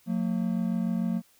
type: tone pair together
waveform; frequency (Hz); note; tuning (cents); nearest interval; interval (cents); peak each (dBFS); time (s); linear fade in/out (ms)
triangle; 180.33 / 227.2; F#3 / A#3; -44 / -44; major third; 400; -26; 0.06-1.22; 50
effects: white hiss -62 dBFS RMS until 1.39 s